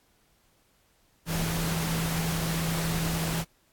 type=tone in noise; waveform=sine; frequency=164.2 Hz; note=E3; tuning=6 cents flat; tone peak=-28 dBFS; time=1.26-3.45 s; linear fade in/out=50 ms; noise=pink; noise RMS=-32 dBFS; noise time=1.26-3.45 s; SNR=+1 dB; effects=pink hiss -66 dBFS RMS until 3.72 s + AAC 64 kbps